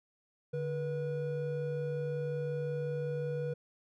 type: tone pair together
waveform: triangle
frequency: 146.5 / 485 Hz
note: D3 / B4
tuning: -4 / -31 cents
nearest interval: octave + major sixth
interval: 2073 cents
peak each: -34 / -33 dBFS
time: 0.53-3.54 s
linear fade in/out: 10 ms
effects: none